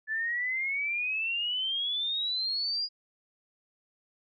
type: exponential sweep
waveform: sine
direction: up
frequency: 1730 to 4900 Hz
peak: -28 dBFS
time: 0.07-2.89 s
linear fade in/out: 50 ms
effects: none